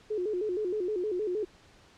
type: tone with vibrato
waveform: sine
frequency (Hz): 392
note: G4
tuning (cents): 0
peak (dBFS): -28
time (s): 0.1-1.45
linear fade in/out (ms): 10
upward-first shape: square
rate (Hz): 6.4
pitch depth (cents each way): 150
effects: pink hiss -58 dBFS RMS until 1.97 s + low-pass 6000 Hz 12 dB/octave